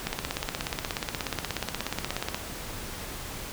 click train, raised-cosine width 0.2 ms, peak -11 dBFS, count 39, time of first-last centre 0.07-2.345 s, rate 16.7 Hz, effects pink hiss -38 dBFS RMS until 3.52 s

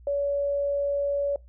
sine tone, 567 Hz, C#5, 39 cents sharp, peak -23 dBFS, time 0.07-1.36 s, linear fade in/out 2 ms, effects noise-tail reverb RT60 0.2 s tail -23 dB re dry + added 60 Hz sine -47 dBFS peak until 1.48 s

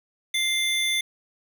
square tone pair together, 2093 / 3520 Hz, C7 / A7, 0 / 0 cents, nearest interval major sixth, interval 900 cents, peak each -26 / -25 dBFS, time 0.34-1.01 s, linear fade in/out 5 ms, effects none

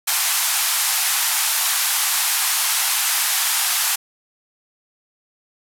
white band-pass noise, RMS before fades -20 dBFS, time 0.07-3.96 s, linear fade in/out 10 ms, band 740 to 14000 Hz, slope 48 dB/octave, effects none

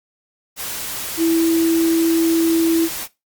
sine tone in noise, 329.6 Hz, E4, in tune, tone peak -13 dBFS, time 1.17-2.89 s, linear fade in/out 50 ms, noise white, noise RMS -27 dBFS, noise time 0.56-3.08 s, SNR +11 dB, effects noise-tail reverb RT60 0.2 s tail -17 dB re dry + Opus 48 kbps

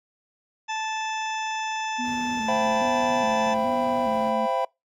harmonic tone, 876 Hz, A5, 8 cents flat, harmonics 1 / 2 / 3 / 4 / 6 / 7 / 8, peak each -28 / -35 / -34 / -38 / -43 / -43 / -47 dBFS, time 0.68-3.55 s, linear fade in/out 20 ms
sine tone with vibrato, 233 Hz, A#3, 1 cent flat, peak -28 dBFS, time 1.98-4.47 s, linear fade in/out 20 ms, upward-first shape square, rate 1.2 Hz, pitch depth 85 cents each way
brown noise, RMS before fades -35 dBFS, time 2.02-4.33 s, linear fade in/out 50 ms
triangle chord, C major seventh, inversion none, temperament equal with one note detuned, 523.3 / 673.5 / 784 / 987.8 Hz, C5 / E5 / G5 / B5, 0 / +37 / 0 / 0 cents, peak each -26 dBFS, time 2.48-4.65 s, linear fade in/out 5 ms
effects noise-tail reverb RT60 0.2 s tail -24 dB re dry + high-pass 150 Hz 12 dB/octave

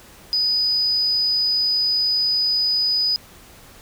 sine tone, 4975 Hz, D#8, 1 cent flat, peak -16 dBFS, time 0.33-3.16 s, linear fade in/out 0 ms, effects tanh soft clip ceiling -12 dBFS + pink hiss -46 dBFS RMS until 3.81 s

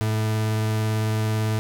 40% pulse tone with vibrato, 108.9 Hz, A2, 17 cents flat, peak -20 dBFS, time 0.01-1.59 s, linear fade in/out 0 ms, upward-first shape triangle, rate 18 Hz, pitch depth 11 cents each way, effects none

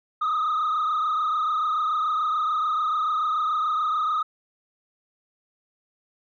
sine tone with frequency modulation, 1244.5 Hz, D#6, in tune, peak -19 dBFS, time 0.21-4.23 s, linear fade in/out 10 ms, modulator 26.9 Hz, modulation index 1.7, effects tanh soft clip ceiling -20 dBFS

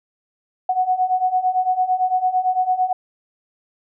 sine beating tone pair, 734 / 742.9 Hz, F#5 / F#5, -14 / +7 cents, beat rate 8.9 Hz, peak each -21 / -18 dBFS, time 0.69-2.93 s, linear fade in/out 5 ms, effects none

